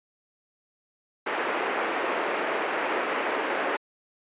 pink band-pass noise, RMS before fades -28 dBFS, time 1.26-3.77 s, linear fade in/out 10 ms, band 340 to 2400 Hz, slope 24 dB/octave, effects resampled to 8000 Hz

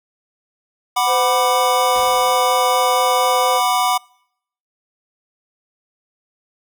square chord, B minor, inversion second, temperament just, 740.8 / 987.8 / 1185.3 Hz, F#5 / B5 / D6, +2 / 0 / +16 cents, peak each -19 / -20 / -21 dBFS, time 0.96-3.98 s, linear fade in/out 10 ms
triangle tone with vibrato, 510 Hz, C5, 44 cents flat, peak -18 dBFS, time 1.06-3.61 s, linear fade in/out 50 ms, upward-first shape sine, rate 4.2 Hz, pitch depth 9 cents each way
pink noise with exponential decay, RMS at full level -36 dBFS, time 1.95-3.1 s, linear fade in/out 2 ms, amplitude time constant 250 ms
effects noise-tail reverb RT60 0.7 s tail -26 dB re dry

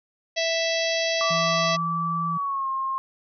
harmonic tone, 659.3 Hz, E5, in tune, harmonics 1 / 3 / 4 / 5 / 6 / 7 / 8 / 9, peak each -25 / -30 / -31 / -32 / -33 / -33 / -34 / -35 dBFS, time 0.36-1.77 s, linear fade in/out 20 ms
sine tone with pitch glide, 1158 to 1068 Hz, D6 to C6, -25 to +35 cents, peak -24 dBFS, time 1.21-2.98 s, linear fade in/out 0 ms, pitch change -140 cents, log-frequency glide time 2.29-2.68 s
sine tone, 167 Hz, E3, 23 cents sharp, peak -29 dBFS, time 1.3-2.38 s, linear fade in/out 10 ms
effects none

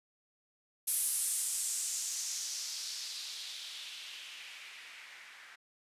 violet noise with low-pass filter sweep, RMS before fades -39 dBFS, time 0.87-5.56 s, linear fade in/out 10 ms, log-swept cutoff 11000 to 1700 Hz, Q 2.3, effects resampled to 32000 Hz

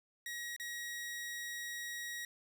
sawtooth tone with dropouts, 1900 Hz, A#6, 33 cents sharp, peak -37 dBFS, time 0.26-2.25 s, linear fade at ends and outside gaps 2 ms, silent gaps 0.564-0.598 s, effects none

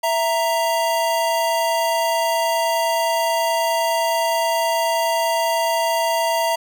square tone pair together, 661.7 / 932.3 Hz, E5 / A#5, +6 / 0 cents, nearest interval tritone, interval 594 cents, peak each -21 dBFS, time 0.03-6.56 s, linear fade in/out 10 ms, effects none

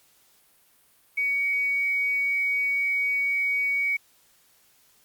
sine tone with quantisation, 2249 Hz, C#7, 24 cents sharp, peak -22 dBFS, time 1.17-3.97 s, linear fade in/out 10 ms, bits 8, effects white hiss -61 dBFS RMS until 5.04 s + Opus 48 kbps

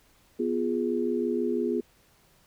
sine chord, F diminished, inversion second, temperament equal, 246.9 / 349.2 / 415.3 Hz, Cb4 / F4 / Ab4, 0 / 0 / 0 cents, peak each -29 dBFS, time 0.39-1.81 s, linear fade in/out 10 ms, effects pink hiss -62 dBFS RMS until 2.46 s

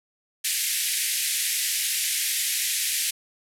white band-pass noise, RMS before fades -26 dBFS, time 0.44-3.11 s, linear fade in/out 10 ms, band 1800 to 13000 Hz, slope 48 dB/octave, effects none

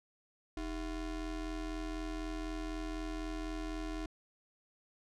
square ring-modulated tone, 177 Hz, F3, 23 cents sharp, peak -35 dBFS, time 0.57-4.06 s, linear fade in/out 2 ms, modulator 135 Hz, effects low-pass 7000 Hz 12 dB/octave

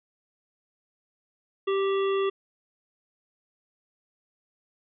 harmonic tone with a mistuned harmonic, 391 Hz, G4, 4 cents flat, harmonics 1 / 3 / 5 / 7 / 9, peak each -23 / -32 / -41 / -40 / -41 dBFS, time 1.67-2.3 s, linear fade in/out 10 ms, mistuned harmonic 9, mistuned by -72 cents, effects none

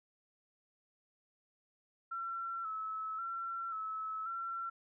sine tone with vibrato, 1327 Hz, E6, 11 cents sharp, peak -37 dBFS, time 2.11-4.7 s, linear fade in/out 10 ms, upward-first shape square, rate 0.93 Hz, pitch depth 37 cents each way, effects none

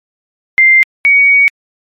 sine tone pair in turn, 2093 / 2247 Hz, C7 / C#7, 0 / +23 cents, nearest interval minor second, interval 123 cents, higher second, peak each -3 / -4 dBFS, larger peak first, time 0.58-0.83 / 1.05-1.48 s, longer second, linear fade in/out 0 ms, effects MP3 64 kbps

